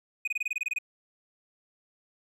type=tone bursts; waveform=triangle; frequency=2489 Hz; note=D#7; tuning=in tune; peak=-25 dBFS; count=11; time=0.25-0.786 s; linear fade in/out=5 ms; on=26 ms; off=25 ms; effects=none